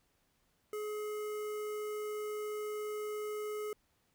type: tone with notch filter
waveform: square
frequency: 422.9 Hz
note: G#4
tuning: 31 cents sharp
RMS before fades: -39 dBFS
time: 0.73-3.73 s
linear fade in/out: 2 ms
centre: 4000 Hz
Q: 0.86
effects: pink hiss -75 dBFS RMS until 4.14 s